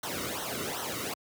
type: noise with flanger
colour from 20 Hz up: pink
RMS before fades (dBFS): -35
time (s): 0.03-1.14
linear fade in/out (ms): 5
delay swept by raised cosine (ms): 0.41 to 1.23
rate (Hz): 2.6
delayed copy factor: -0.8
effects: high-pass 80 Hz 12 dB/octave